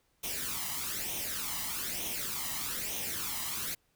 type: noise with flanger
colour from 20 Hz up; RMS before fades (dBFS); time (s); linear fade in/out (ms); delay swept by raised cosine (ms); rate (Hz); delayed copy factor
white; -36; 0.23-3.75; 10; 0.32 to 1.02; 1.1; +0.65
effects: pink hiss -73 dBFS RMS until 3.95 s